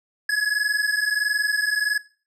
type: tone pair together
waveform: square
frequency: 1678.5 / 1700 Hz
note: G#6 / G#6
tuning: +18 / +40 cents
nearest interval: unison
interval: 22 cents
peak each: -23 dBFS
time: 0.29-1.98 s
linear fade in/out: 5 ms
effects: noise-tail reverb RT60 0.4 s tail -20 dB re dry + low-pass 10000 Hz 12 dB/octave

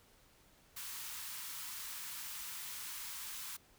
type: high-pass noise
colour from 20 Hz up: white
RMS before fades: -45 dBFS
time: 0.76-3.57 s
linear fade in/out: 10 ms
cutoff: 870 Hz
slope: 96 dB/octave
effects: pink hiss -66 dBFS RMS until 3.78 s

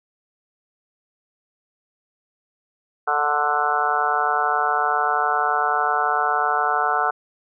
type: harmonic tone with a mistuned harmonic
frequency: 147.4 Hz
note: D3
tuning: 7 cents sharp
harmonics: 3 / 4 / 5 / 6 / 7 / 8 / 9 / 10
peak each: -30 / -34 / -23 / -27 / -27 / -29 / -23 / -26 dBFS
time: 3.07-7.11 s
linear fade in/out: 10 ms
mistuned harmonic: 7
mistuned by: +28 cents
effects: none

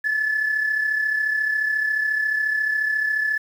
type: tone pair together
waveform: sine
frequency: 1725.8 / 1760 Hz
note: A6 / A6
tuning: -34 / 0 cents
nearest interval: unison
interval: 34 cents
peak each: -19 / -27 dBFS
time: 0.04-3.38 s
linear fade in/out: 10 ms
effects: tanh soft clip ceiling -14 dBFS + 8-bit

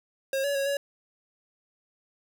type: tone with pitch steps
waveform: square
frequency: 539 / 567 / 551 / 563 Hz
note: C#5 / C#5 / C#5 / C#5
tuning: -49 / +39 / -11 / +27 cents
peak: -26 dBFS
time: 0.33-0.77 s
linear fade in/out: 2 ms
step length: 110 ms
effects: 10-bit

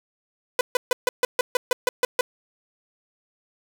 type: tone bursts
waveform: sawtooth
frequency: 498.7 Hz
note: B4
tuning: 17 cents sharp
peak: -13 dBFS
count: 11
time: 0.59-2.21 s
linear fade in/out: 2 ms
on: 20 ms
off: 140 ms
effects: none

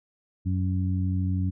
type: harmonic tone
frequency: 92.5 Hz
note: F#2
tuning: in tune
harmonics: 1 / 2 / 3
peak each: -24 / -30 / -34 dBFS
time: 0.45-1.51 s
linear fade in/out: 20 ms
effects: none

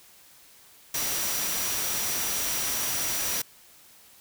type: tone in noise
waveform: sine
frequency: 5810 Hz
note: F#8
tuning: 32 cents flat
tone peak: -34 dBFS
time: 0.94-3.42 s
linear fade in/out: 5 ms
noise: white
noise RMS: -29 dBFS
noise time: 0.94-3.42 s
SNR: -8 dB
effects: white hiss -54 dBFS RMS until 4.2 s

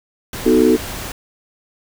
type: noise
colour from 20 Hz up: pink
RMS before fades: -28 dBFS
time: 0.33-1.12 s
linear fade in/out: 2 ms
type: chord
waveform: sine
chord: B dominant seventh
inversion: none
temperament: equal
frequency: 246.9 / 311.1 / 370 / 440 Hz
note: B3 / D#4 / F#4 / A4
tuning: 0 / 0 / 0 / 0 cents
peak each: -15 dBFS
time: 0.45-0.77 s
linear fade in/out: 20 ms
effects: none

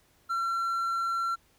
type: tone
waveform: triangle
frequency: 1359 Hz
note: F6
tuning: 48 cents flat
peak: -25 dBFS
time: 0.29-1.36 s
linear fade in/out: 20 ms
effects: pink hiss -65 dBFS RMS until 1.58 s

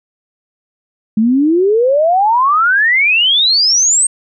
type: exponential sweep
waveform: sine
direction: up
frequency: 210 to 8550 Hz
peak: -8 dBFS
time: 1.17-4.07 s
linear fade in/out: 5 ms
effects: none

